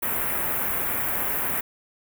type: band-stop noise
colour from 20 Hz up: white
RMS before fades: -26 dBFS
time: 0.02-1.61 s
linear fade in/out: 10 ms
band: 2200 to 12000 Hz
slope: 24 dB/octave
effects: none